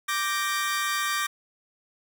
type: chord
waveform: sawtooth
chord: G minor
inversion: second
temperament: equal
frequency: 1174.7 / 1568 / 1864.7 Hz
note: D6 / G6 / Bb6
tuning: 0 / 0 / 0 cents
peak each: -24 / -28 / -27 dBFS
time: 0.08-1.27 s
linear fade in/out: 10 ms
effects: none